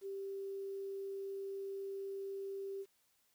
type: tone with quantisation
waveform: sine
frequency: 392 Hz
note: G4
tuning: in tune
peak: -40 dBFS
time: 0.01-2.86 s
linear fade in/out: 50 ms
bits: 11
effects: white hiss -75 dBFS RMS until 3.34 s